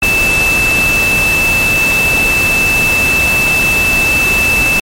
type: tone in noise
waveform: sine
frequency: 2637 Hz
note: E7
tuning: in tune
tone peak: -9 dBFS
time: 0.02-4.8 s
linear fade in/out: 5 ms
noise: pink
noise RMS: -17 dBFS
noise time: 0.02-4.8 s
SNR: +5 dB
effects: MP3 64 kbps